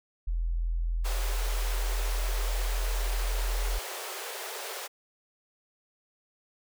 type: tone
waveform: sine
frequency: 41.91 Hz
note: E1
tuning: 29 cents sharp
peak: -26 dBFS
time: 0.27-3.79 s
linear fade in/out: 10 ms
type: high-pass noise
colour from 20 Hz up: pink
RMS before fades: -38 dBFS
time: 1.04-4.88 s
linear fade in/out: 20 ms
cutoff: 370 Hz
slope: 96 dB/octave
effects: none